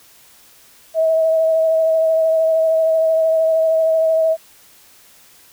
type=tone with vibrato; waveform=sine; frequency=644 Hz; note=E5; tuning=41 cents flat; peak=-12 dBFS; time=0.94-4.37 s; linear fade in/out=50 ms; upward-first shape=sine; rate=13 Hz; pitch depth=17 cents each way; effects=white hiss -48 dBFS RMS until 5.52 s